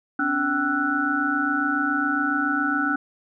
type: tone cluster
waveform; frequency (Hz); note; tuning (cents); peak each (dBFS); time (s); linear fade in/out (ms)
sine; 259.9 / 287.1 / 772 / 1330 / 1477; C4 / D4 / G5 / E6 / F#6; -11 / -39 / -27 / +15 / -3; -32 / -25 / -32 / -27 / -24; 0.19-2.96; 5
effects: none